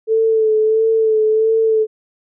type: tone with vibrato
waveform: sine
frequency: 440 Hz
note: A4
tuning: in tune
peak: -11 dBFS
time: 0.07-1.87 s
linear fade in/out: 50 ms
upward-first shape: sine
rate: 1.5 Hz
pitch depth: 29 cents each way
effects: none

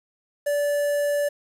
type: tone with notch filter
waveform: square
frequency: 580 Hz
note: D5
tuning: 22 cents flat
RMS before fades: -23 dBFS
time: 0.46-1.29 s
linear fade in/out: 10 ms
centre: 3700 Hz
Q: 0.53
effects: resampled to 32000 Hz + 8-bit

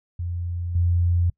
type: tone with level steps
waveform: sine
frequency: 87 Hz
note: F2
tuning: 6 cents flat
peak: -25 / -17 dBFS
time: 0.19-1.3 s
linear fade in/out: 5 ms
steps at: 0.75 s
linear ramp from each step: 5 ms
effects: noise-tail reverb RT60 0.1 s tail -25 dB re dry

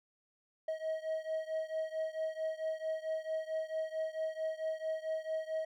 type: beating tone pair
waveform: triangle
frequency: 634 / 638.5 Hz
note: D#5 / D#5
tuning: +32 / +45 cents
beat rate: 4.5 Hz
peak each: -35 / -37 dBFS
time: 0.68-5.65 s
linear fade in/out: 5 ms
effects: none

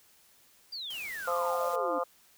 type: exponential sweep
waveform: sine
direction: down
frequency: 4873 to 277.2 Hz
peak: -36 dBFS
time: 0.72-1.99 s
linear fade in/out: 10 ms
type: noise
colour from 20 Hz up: white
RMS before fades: -47 dBFS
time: 0.9-1.76 s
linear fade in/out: 5 ms
type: harmonic tone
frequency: 173.6 Hz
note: F3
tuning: 10 cents flat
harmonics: 3 / 4 / 5 / 6 / 7 / 8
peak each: -31 / -36 / -39 / -38 / -34 / -46 dBFS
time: 1.27-2.04 s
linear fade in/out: 10 ms
effects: white hiss -62 dBFS RMS until 2.37 s

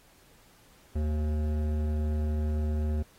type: tone with hard clipping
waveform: sine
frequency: 76 Hz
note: D#2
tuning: 40 cents flat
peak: -28 dBFS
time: 0.95-3.03 s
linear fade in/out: 10 ms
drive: 13 dB
effects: pink hiss -60 dBFS RMS until 3.18 s + AAC 48 kbps

